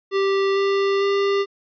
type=tone with pitch steps; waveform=square; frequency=391.5 / 394.7 / 397.9 Hz; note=G4 / G4 / G4; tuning=-2 / +12 / +26 cents; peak=-18 dBFS; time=0.11-1.46 s; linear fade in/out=50 ms; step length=450 ms; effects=resampled to 11025 Hz